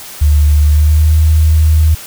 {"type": "tone with pitch glide", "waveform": "sine", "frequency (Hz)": [74, 78.26], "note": ["D2", "D#2"], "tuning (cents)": [14, 11], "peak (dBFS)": -5, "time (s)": [0.21, 1.95], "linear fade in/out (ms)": 10, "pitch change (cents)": 97, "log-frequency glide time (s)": [0.62, 1.17], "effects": ["white hiss -30 dBFS RMS until 2.06 s"]}